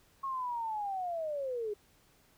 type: linear sweep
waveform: sine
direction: down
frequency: 1096 to 403.5 Hz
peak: -33 dBFS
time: 0.23-1.74 s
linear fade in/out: 10 ms
effects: pink hiss -66 dBFS RMS until 2.37 s